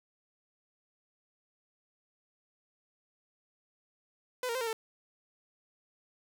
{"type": "tone with pitch steps", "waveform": "sawtooth", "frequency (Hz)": [503, 464.6, 517, 461.7, 445.5], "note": ["B4", "A#4", "C5", "A#4", "A4"], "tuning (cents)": [32, -6, -21, -17, 22], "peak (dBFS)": -28, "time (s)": [4.43, 4.73], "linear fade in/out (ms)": 2, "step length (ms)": 60, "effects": []}